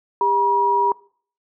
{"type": "tone pair together", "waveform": "sine", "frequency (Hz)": [402, 960], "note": ["G4", "B5"], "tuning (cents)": [44, -49], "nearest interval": "octave + minor third", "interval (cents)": 1507, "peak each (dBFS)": [-23, -15], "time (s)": [0.21, 0.92], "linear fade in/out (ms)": 2, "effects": ["noise-tail reverb RT60 0.5 s tail -22 dB re dry"]}